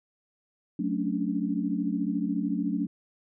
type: chord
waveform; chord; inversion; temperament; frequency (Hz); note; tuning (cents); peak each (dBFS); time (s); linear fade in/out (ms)
sine; D major seventh; first; equal with one note detuned; 185 / 220 / 277.2 / 291; F#3 / A3 / C#4 / D4; 0 / 0 / 0 / -16; -31 / -31 / -32 / -31; 0.79-2.87; 5
effects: none